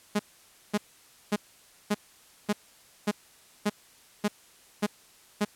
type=tone bursts; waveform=sawtooth; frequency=207.7 Hz; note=G#3; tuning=in tune; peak=-19 dBFS; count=10; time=0.15-5.45 s; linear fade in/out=10 ms; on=44 ms; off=540 ms; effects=white hiss -57 dBFS RMS until 5.55 s + low-pass 12000 Hz 12 dB/octave